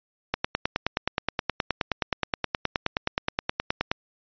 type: click train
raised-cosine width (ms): 0.3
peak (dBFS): -7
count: 35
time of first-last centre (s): 0.34-3.915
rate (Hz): 9.51
effects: resampled to 11025 Hz